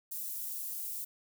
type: high-pass noise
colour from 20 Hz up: white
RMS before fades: -39 dBFS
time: 0.11-1.05 s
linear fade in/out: 10 ms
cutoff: 11000 Hz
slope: 12 dB/octave
effects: none